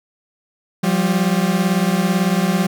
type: beating tone pair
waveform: 40% pulse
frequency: 176.6 / 194.6 Hz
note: F3 / G3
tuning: +20 / -12 cents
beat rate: 18 Hz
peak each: -17 dBFS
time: 0.83-2.67 s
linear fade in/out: 10 ms
effects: none